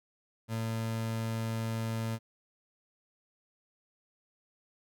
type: tone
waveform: 30% pulse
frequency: 112.5 Hz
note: A2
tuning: 39 cents sharp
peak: -29 dBFS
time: 0.48-2.19 s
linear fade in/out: 50 ms
effects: none